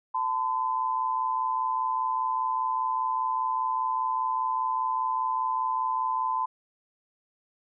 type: tone pair together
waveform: sine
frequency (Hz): 890 / 1015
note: A5 / B5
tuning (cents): +20 / +47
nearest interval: major second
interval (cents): 227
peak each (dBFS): -30 / -26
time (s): 0.14-6.46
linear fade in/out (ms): 10
effects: none